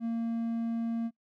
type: tone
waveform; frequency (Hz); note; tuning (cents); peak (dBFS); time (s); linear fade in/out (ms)
triangle; 230; A#3; -23; -27; 0-1.11; 50
effects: noise-tail reverb RT60 0.1 s tail -25 dB re dry